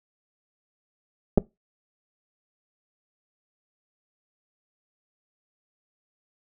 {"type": "clicks", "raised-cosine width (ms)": 2, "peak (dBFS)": -5, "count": 2, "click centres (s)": [1.376, 1.381], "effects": ["noise-tail reverb RT60 0.2 s tail -21 dB re dry"]}